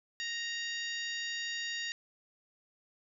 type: harmonic tone with a mistuned harmonic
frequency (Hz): 932.3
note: A#5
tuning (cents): 0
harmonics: 2 / 3 / 4 / 5 / 6 / 7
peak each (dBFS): -38 / -42 / -42 / -44 / -49 / -47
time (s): 0.2-1.92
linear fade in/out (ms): 0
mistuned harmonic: 7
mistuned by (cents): +80
effects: none